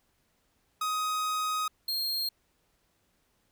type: tone pair in turn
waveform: 45% pulse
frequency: 1256 / 4225 Hz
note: D#6 / C8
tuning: +16 / +16 cents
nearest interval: octave + major sixth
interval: 2100 cents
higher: second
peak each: -28 dBFS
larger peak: neither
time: 0.81-1.68 / 1.88-2.29 s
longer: first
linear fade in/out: 5 ms
effects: pink hiss -72 dBFS RMS until 3.51 s